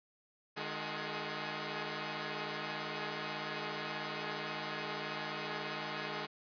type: tone cluster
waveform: 5% pulse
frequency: 152.8 / 209.8 / 361.5 / 421.2 Hz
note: D#3 / G#3 / F#4 / G#4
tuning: -31 / +18 / -40 / +24 cents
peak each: -31 / -31 / -34 / -34 dBFS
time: 0.56-6.27 s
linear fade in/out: 20 ms
effects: resampled to 11025 Hz